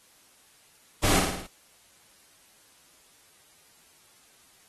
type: noise with echo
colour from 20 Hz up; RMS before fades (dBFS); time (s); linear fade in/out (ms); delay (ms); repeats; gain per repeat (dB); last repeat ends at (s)
pink; -24; 1.03-1.2; 10; 54; 5; -4; 1.47
effects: white hiss -59 dBFS RMS until 4.68 s + AAC 32 kbps